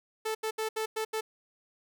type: tone bursts at uneven times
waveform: sawtooth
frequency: 438.5 Hz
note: A4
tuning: 6 cents flat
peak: -26 dBFS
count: 6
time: 0.25-0.35 / 0.43-0.51 / 0.58-0.69 / 0.76-0.86 / 0.96-1.05 / 1.13-1.21 s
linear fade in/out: 10 ms
effects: none